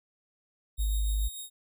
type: tone with tremolo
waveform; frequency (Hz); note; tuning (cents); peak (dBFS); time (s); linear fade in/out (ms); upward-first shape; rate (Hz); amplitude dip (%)
5% pulse; 3729; A#7; 0; -29; 0.77-1.5; 50; triangle; 6.8; 40
type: tone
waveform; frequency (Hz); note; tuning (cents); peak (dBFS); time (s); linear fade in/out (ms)
sine; 52; G#1; +3; -25; 0.78-1.29; 20
effects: none